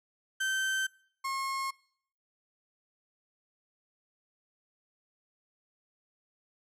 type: tone pair in turn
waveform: 35% pulse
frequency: 1549 / 1080.2 Hz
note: G6 / C#6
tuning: -21 / -45 cents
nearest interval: tritone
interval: 624 cents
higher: first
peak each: -27 / -30 dBFS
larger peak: first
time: 0.4-0.87 / 1.24-1.71 s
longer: neither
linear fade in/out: 10 ms
effects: noise-tail reverb RT60 0.6 s tail -23 dB re dry + low-pass 12000 Hz 12 dB/octave